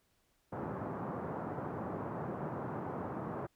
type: band-pass noise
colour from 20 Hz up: pink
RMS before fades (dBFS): -40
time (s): 0.52-3.47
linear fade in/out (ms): 10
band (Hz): 110 to 1200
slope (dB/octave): 24
effects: pink hiss -75 dBFS RMS until 3.55 s